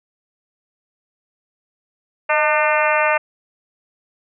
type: harmonic tone with a mistuned harmonic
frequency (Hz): 300.8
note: D4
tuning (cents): +42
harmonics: 2 / 3 / 4 / 5 / 6 / 7 / 8 / 9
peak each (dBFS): -19 / -21 / -22 / -23 / -24 / -24 / -25 / -26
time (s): 2.29-3.18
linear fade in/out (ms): 10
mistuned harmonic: 2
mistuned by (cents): +42
effects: none